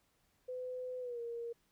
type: tone with pitch glide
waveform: sine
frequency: 505 to 468.5 Hz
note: B4 to A#4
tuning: +39 to +9 cents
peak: -39 dBFS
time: 0.48-1.53 s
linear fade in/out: 10 ms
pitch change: -130 cents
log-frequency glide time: 1-1.2 s
effects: pink hiss -75 dBFS RMS until 1.71 s

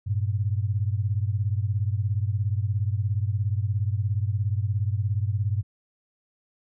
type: beating tone pair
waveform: sine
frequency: 98 / 115 Hz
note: G2 / A#2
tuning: 0 / -23 cents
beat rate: 17 Hz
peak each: -24 / -27 dBFS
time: 0.06-5.63 s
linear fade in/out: 20 ms
effects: none

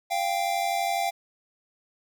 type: tone pair together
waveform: square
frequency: 694 / 786 Hz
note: F5 / G5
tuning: -11 / +4 cents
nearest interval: major second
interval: 215 cents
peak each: -28 dBFS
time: 0.1-1.11 s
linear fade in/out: 20 ms
effects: 10-bit

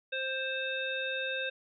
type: harmonic tone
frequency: 526 Hz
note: C5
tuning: 9 cents sharp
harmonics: 1 / 3 / 5 / 7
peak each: -37 / -36 / -37 / -39 dBFS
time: 0.12-1.5 s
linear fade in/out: 10 ms
effects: none

